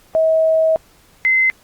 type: tone pair in turn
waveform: sine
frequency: 641 / 2060 Hz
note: E5 / C7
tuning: -49 / -28 cents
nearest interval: octave + minor sixth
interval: 2021 cents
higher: second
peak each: -11 dBFS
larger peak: neither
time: 0.15-0.76 / 1.25-1.5 s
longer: first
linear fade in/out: 0 ms
effects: pink hiss -51 dBFS RMS until 1.63 s + Opus 48 kbps